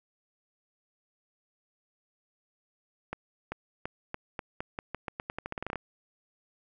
accelerating click train, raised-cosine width 0.5 ms, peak -19 dBFS, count 20, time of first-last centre 3.13-5.757 s, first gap 390 ms, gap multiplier 0.86, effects none

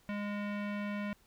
square tone with low-pass filter, 205.3 Hz, G#3, 20 cents flat, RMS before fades -37 dBFS, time 0.09-1.13 s, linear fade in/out 0 ms, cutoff 2300 Hz, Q 2.2, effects pink hiss -67 dBFS RMS until 1.26 s

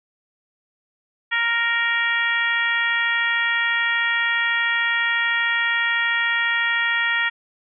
harmonic tone with a mistuned harmonic, 466.2 Hz, A#4, in tune, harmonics 2 / 3 / 4 / 5 / 6 / 7, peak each -31 / -26 / -20 / -27 / -31 / -30 dBFS, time 1.31-7.3 s, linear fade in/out 20 ms, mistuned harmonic 7, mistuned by +28 cents, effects none

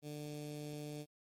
15% pulse tone with notch filter, 148.7 Hz, D3, 22 cents sharp, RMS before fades -45 dBFS, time 0.02-1.06 s, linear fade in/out 50 ms, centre 1400 Hz, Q 0.64, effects MP3 64 kbps

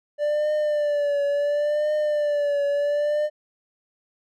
triangle tone with vibrato, 587.3 Hz, D5, in tune, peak -18 dBFS, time 0.18-3.3 s, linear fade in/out 50 ms, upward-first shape triangle, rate 0.71 Hz, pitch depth 59 cents each way, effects none

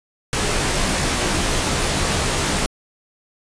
pink noise with comb filter, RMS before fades -20 dBFS, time 0.33-2.66 s, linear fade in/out 0 ms, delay 18 ms, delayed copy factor -0.6, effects resampled to 22050 Hz

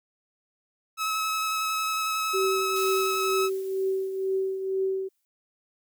sawtooth tone with vibrato, 1290 Hz, E6, 38 cents flat, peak -22 dBFS, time 0.97-3.5 s, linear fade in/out 50 ms, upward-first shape square, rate 11 Hz, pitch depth 9 cents each way
sine tone with tremolo, 382.9 Hz, G4, 41 cents flat, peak -22 dBFS, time 2.33-5.09 s, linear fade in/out 20 ms, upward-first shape triangle, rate 2.1 Hz, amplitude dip 60%
blue noise with exponential decay, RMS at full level -36 dBFS, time 2.76-5.25 s, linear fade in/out 0 ms, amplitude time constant 540 ms
effects none

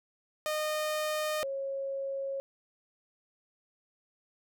sawtooth / sine tone pair in turn, 613 / 546.1 Hz, D#5 / C#5, -26 / -26 cents, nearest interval major second, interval 200 cents, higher first, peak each -26 / -32 dBFS, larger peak first, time 0.46-1.43 / 1.43-2.4 s, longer neither, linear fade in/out 0 ms, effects none

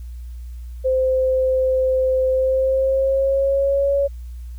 sine tone with pitch glide, 519 to 559.5 Hz, C5 to C#5, -14 to +16 cents, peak -15 dBFS, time 0.84-4.08 s, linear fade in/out 20 ms, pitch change +130 cents, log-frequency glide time 2.3-3.94 s, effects added 60 Hz sine -30 dBFS peak until 4.58 s + white hiss -58 dBFS RMS until 4.58 s

